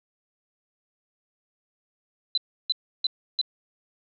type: tone bursts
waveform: sine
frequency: 4019 Hz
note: B7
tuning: 30 cents sharp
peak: -20 dBFS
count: 4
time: 2.35-3.414 s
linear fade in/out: 2 ms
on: 26 ms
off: 320 ms
effects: none